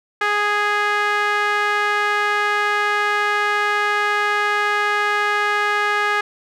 sawtooth tone with band-pass filter, 414.5 Hz, G#4, 3 cents flat, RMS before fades -19 dBFS, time 0.21-6.21 s, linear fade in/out 5 ms, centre 1600 Hz, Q 2, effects none

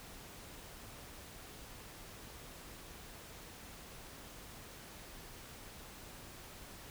silence, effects pink hiss -52 dBFS RMS until 6.9 s

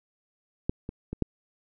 clicks, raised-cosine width 3 ms, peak -12 / -21 / -20 / -11 dBFS, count 4, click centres 0.695 / 0.891 / 1.13 / 1.223 s, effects none

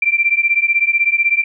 sine beating tone pair, 2349 / 2365 Hz, D7 / D7, 0 / +12 cents, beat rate 16 Hz, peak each -15 dBFS, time 0.02-1.44 s, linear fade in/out 5 ms, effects none

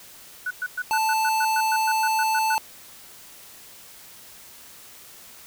sine tone bursts, 1480 Hz, F#6, in tune, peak -24 dBFS, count 14, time 0.46-2.548 s, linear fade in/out 5 ms, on 47 ms, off 110 ms
square tone, 880 Hz, A5, in tune, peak -21 dBFS, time 0.91-2.58 s, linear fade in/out 0 ms
effects white hiss -46 dBFS RMS until 5.46 s

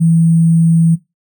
sine tone with sample-and-hold, 165.1 Hz, E3, 3 cents sharp, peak -7 dBFS, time 0-0.96 s, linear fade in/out 20 ms, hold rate 8820 Hz, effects noise-tail reverb RT60 0.2 s tail -17 dB re dry

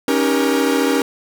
45% pulse chord, Eb dominant seventh, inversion third, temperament equal with one note detuned, 277.2 / 311.1 / 392 / 474.3 Hz, Db4 / Eb4 / G4 / Bb4, 0 / 0 / 0 / +30 cents, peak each -18 / -22 / -22 / -20 dBFS, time 0.08-1.02 s, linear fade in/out 2 ms, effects none

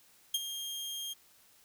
sawtooth tone with ADSR envelope, 3220 Hz, G7, 46 cents sharp, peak -23 dBFS, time 0.34-1.14 s, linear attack 5 ms, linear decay 34 ms, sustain -11 dB, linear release 18 ms, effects white hiss -63 dBFS RMS until 1.64 s

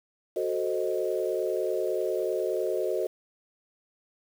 sine chord, F# diminished seventh, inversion none, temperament equal, 370 / 440 / 523.3 / 622.3 Hz, F#4 / A4 / C5 / Eb5, 0 / 0 / 0 / 0 cents, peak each -30 / -31 / -32 / -32 dBFS, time 0.36-3.07 s, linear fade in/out 5 ms, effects 8-bit

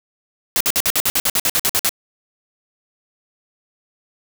white noise bursts, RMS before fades -17 dBFS, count 14, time 0.56-1.892 s, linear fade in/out 0 ms, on 45 ms, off 54 ms, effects none

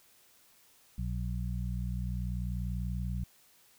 harmonic tone, 60.4 Hz, B1, 38 cents flat, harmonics 1 / 2 / 3, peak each -34 / -37 / -39 dBFS, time 0.98-3.24 s, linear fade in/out 5 ms, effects white hiss -63 dBFS RMS until 3.78 s

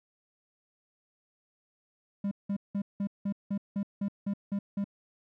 triangle tone bursts, 200.2 Hz, G3, 37 cents sharp, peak -26 dBFS, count 11, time 2.24-4.843 s, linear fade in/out 5 ms, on 73 ms, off 180 ms, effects none

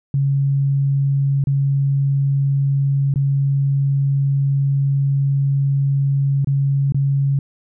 sine tone with dropouts, 138.59 Hz, C#3, in tune, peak -14 dBFS, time 0.14-7.39 s, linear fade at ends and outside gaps 2 ms, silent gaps 1.44-1.471 / 3.14-3.158 / 6.446-6.472 / 6.922-6.945 s, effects none

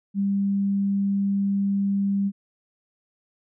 sine tone, 198.4 Hz, G3, 21 cents sharp, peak -20 dBFS, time 0.14-2.32 s, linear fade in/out 50 ms, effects none

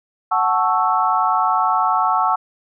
sine chord, F# minor seventh, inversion none, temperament equal, 740 / 880 / 1108.7 / 1318.5 Hz, F#5 / A5 / C#6 / E6, 0 / 0 / 0 / 0 cents, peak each -20 dBFS, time 0.31-2.36 s, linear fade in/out 10 ms, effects none

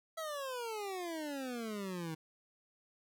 25% pulse exponential sweep, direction down, 659.3 to 156 Hz, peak -35 dBFS, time 0.17-2.15 s, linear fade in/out 10 ms, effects none

